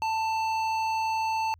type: tone with hard clipping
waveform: sine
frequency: 887 Hz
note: A5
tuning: 14 cents sharp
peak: -27 dBFS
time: 0.02-1.54 s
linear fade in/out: 0 ms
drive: 11 dB
effects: added 83 Hz sine -53 dBFS peak until 1.59 s